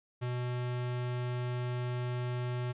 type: tone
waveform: square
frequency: 123.47 Hz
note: B2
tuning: in tune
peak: -33 dBFS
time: 0.21-2.73 s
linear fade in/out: 20 ms
effects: resampled to 8000 Hz